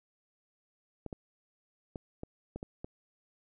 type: clicks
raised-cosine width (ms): 2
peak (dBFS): -26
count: 7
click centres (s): 1.063 / 1.128 / 1.958 / 2.234 / 2.56 / 2.629 / 2.845
effects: none